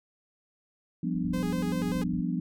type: chord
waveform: sine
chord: G dominant seventh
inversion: third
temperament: equal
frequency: 174.61 / 196 / 246.9 / 293.7 Hz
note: F3 / G3 / B3 / D4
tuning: 0 / 0 / 0 / 0 cents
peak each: -30 / -35 / -32 / -35 dBFS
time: 1.03-2.4 s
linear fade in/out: 5 ms
type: low-pass noise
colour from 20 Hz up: white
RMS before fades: -43 dBFS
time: 1.13-2.22 s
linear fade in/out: 10 ms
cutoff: 120 Hz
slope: 48 dB/octave
type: tone with vibrato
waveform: sawtooth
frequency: 462.3 Hz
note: A#4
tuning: 14 cents flat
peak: -32 dBFS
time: 1.33-2.04 s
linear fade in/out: 10 ms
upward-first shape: square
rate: 5.1 Hz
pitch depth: 190 cents each way
effects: none